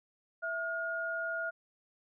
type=tone pair together; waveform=sine; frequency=659.3 / 1426.4 Hz; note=E5 / F6; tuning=0 / +36 cents; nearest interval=octave + minor second; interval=1336 cents; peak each=-38 / -34 dBFS; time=0.42-1.51 s; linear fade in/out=20 ms; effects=none